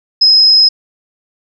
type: tone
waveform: sine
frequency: 5110 Hz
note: D#8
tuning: 45 cents sharp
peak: -4 dBFS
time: 0.21-0.69 s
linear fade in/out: 10 ms
effects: none